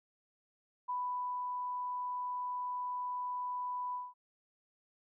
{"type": "tone with ADSR envelope", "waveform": "sine", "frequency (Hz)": 992, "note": "B5", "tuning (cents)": 7, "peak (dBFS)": -33, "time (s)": [0.88, 4.14], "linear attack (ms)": 17, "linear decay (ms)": 540, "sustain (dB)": -2, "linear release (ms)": 200, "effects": []}